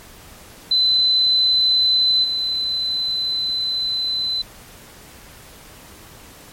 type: tone with level steps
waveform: sine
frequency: 4032 Hz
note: B7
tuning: 35 cents sharp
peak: -13 / -19 dBFS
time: 0.71-4.42 s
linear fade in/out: 5 ms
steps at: 2.23 s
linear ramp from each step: 20 ms
effects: pink hiss -43 dBFS RMS until 6.52 s + MP3 64 kbps